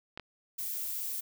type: clicks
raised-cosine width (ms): 0.3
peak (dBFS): -25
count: 2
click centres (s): 0.175 / 0.197
type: noise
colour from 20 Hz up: violet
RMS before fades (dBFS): -36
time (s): 0.58-1.21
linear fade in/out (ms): 10
effects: none